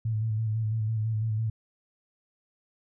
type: tone with vibrato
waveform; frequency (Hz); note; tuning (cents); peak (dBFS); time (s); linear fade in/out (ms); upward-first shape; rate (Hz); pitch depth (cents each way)
sine; 110; A2; 0; -25; 0.05-1.5; 5; square; 6; 34
effects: none